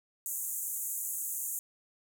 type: band-pass noise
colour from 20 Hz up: white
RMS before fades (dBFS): -36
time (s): 0.26-1.59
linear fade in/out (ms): 0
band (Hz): 6500 to 16000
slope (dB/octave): 96
effects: none